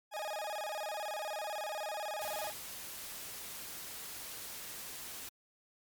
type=tone with vibrato; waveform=40% pulse; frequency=718 Hz; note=F5; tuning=48 cents sharp; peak=-36 dBFS; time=0.11-2.53 s; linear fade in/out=50 ms; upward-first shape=square; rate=18 Hz; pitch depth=260 cents each way
type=noise; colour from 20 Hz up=white; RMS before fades=-45 dBFS; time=2.21-5.29 s; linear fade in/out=5 ms
effects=MP3 96 kbps